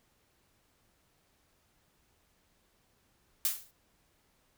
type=noise with exponential decay; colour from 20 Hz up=blue; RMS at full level=-26 dBFS; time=3.45-3.71 s; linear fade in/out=0 ms; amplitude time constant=55 ms; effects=pink hiss -71 dBFS RMS until 4.57 s